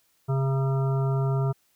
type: harmonic tone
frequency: 134.8 Hz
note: C#3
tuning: 48 cents flat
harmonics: 1 / 3 / 5 / 7 / 9 / 10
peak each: -22 / -32 / -36 / -39 / -41 / -42 dBFS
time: 0.28-1.53 s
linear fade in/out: 20 ms
effects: white hiss -67 dBFS RMS until 1.75 s